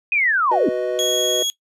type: linear sweep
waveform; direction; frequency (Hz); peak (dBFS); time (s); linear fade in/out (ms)
sine; down; 2533 to 230; -15; 0.12-0.69; 2
type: chord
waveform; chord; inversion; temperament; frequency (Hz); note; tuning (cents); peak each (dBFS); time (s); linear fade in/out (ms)
triangle; B major; second; equal; 370 / 493.9 / 622.3; F#4 / B4 / D#5; 0 / 0 / 0; -22; 0.51-1.43; 5
type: tone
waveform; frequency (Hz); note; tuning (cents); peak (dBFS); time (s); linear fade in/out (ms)
30% pulse; 3322; G#7; 0; -16; 0.99-1.5; 0
effects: noise-tail reverb RT60 0.1 s tail -19 dB re dry + resampled to 32000 Hz